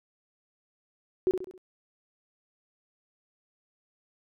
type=tone with echo; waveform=sine; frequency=370 Hz; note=F#4; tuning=in tune; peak=-20 dBFS; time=1.27-1.31 s; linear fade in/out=0 ms; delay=67 ms; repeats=4; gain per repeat=-7 dB; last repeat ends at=1.578 s; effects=none